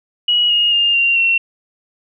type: tone with pitch steps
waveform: sine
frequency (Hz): 2911 / 2863 / 2815 / 2768 / 2722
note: F#7 / F7 / F7 / F7 / F7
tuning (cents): -29 / +42 / +13 / -16 / -45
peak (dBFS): -11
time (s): 0.28-1.38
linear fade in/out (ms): 5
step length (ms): 220
effects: none